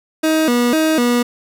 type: tone with vibrato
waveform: 30% pulse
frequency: 276.3 Hz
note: C#4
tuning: 6 cents flat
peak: -10 dBFS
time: 0.23-1.23 s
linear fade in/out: 10 ms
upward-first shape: square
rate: 2 Hz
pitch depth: 230 cents each way
effects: none